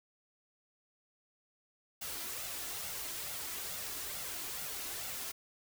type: noise with flanger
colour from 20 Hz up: white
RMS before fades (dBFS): -41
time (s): 2.01-5.32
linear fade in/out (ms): 10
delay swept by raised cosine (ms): 1.4 to 3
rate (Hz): 2.3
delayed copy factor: +0.5
effects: none